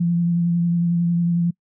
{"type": "tone with vibrato", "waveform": "sine", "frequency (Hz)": 171.5, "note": "F3", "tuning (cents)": -31, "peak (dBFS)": -16, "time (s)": [0, 1.51], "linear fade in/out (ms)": 10, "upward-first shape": "sine", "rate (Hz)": 11, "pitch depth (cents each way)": 19, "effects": ["noise-tail reverb RT60 0.1 s tail -26 dB re dry"]}